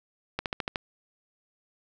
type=slowing click train; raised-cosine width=0.3 ms; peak=-13 dBFS; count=6; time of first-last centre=0.39-0.758 s; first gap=68 ms; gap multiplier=1.04; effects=none